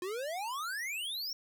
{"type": "exponential sweep", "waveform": "square", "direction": "up", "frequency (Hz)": [349.2, 5640], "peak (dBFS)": -36, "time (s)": [0.02, 1.33], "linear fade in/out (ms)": 2, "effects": []}